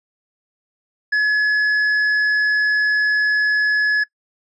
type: tone with hard clipping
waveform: sine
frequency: 1700 Hz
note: G#6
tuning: 40 cents sharp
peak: -15 dBFS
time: 1.12-4.04 s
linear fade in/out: 10 ms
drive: 4 dB
effects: noise-tail reverb RT60 0.1 s tail -23 dB re dry + resampled to 24000 Hz